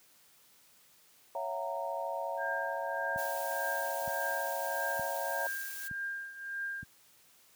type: chord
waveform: sine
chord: F# dominant seventh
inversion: second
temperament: just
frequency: 555 / 666 / 740 / 925 Hz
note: C#5 / E5 / F#5 / A#5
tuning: +2 / +18 / 0 / -14 cents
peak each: -39 / -38 / -42 / -38 dBFS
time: 1.35-5.47 s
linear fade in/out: 2 ms
type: tone with tremolo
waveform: sine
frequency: 1600 Hz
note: G6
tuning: 35 cents sharp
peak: -33 dBFS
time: 2.37-6.85 s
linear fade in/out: 50 ms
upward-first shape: triangle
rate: 1.7 Hz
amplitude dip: 80%
type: click train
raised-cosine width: 5 ms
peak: -32 dBFS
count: 5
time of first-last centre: 3.16-6.83 s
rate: 1.09 Hz
type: noise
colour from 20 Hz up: blue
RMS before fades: -43 dBFS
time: 3.17-5.89 s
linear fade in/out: 20 ms
effects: white hiss -63 dBFS RMS until 7.55 s + high-pass 80 Hz 12 dB/octave